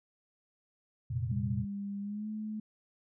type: chord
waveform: sine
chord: F suspended fourth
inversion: none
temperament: equal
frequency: 87.31 / 116.54 / 130.81 Hz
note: F2 / Bb2 / C3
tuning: 0 / 0 / 0 cents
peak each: -38 / -33 / -36 dBFS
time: 1.1-1.65 s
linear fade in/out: 10 ms
type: tone with pitch glide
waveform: sine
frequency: 200.5 to 214.9 Hz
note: G3 to A3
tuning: +39 to -41 cents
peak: -35 dBFS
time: 1.31-2.6 s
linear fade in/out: 5 ms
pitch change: +120 cents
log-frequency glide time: 2.01-2.28 s
effects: none